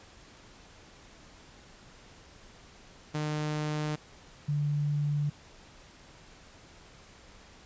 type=tone pair in turn; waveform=sawtooth / sine; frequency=151.6 / 146.44 Hz; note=D#3 / D3; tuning=-45 / -5 cents; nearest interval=minor second; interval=60 cents; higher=first; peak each=-26 dBFS; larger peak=neither; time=3.14-3.96 / 4.48-5.3 s; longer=neither; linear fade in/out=10 ms; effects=pink hiss -54 dBFS RMS until 7.65 s + resampled to 16000 Hz